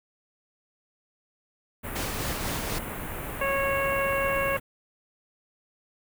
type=band-stop noise; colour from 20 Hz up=pink; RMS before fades=-35 dBFS; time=1.83-4.6 s; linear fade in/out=20 ms; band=2600 to 10000 Hz; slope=24 dB/octave
type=noise with tremolo; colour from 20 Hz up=pink; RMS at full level=-31 dBFS; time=1.95-2.79 s; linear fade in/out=10 ms; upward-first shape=sine; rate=4 Hz; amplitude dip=35%
type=harmonic tone; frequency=550 Hz; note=C#5; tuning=14 cents flat; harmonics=1 / 2 / 3 / 4 / 5; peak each=-27 / -30 / -32 / -33 / -34 dBFS; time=3.41-4.57 s; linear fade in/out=5 ms
effects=none